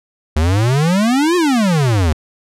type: exponential two-way sweep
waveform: square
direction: up then down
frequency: 73.3 to 366.6 to 73.3 Hz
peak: -12 dBFS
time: 0.36-2.13 s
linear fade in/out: 5 ms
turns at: 1.36 s
effects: low-pass 10000 Hz 12 dB/octave